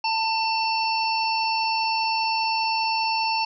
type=harmonic tone; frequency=895 Hz; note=A5; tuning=29 cents sharp; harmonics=1 / 3 / 5 / 6; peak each=-23 / -28 / -30 / -31 dBFS; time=0.04-3.45 s; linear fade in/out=5 ms; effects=none